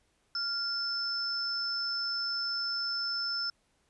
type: tone pair together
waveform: sine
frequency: 1396.9 / 5274 Hz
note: F6 / E8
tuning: 0 / 0 cents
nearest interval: octave + major seventh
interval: 2300 cents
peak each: -37 / -31 dBFS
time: 0.35-3.5 s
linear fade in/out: 2 ms
effects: pink hiss -72 dBFS RMS until 3.89 s + resampled to 24000 Hz